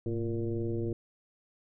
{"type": "tone with frequency modulation", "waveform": "sine", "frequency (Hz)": 226.7, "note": "A#3", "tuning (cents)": -48, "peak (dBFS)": -29, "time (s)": [0.06, 0.93], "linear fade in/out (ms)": 2, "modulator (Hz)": 119, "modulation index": 1.8, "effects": []}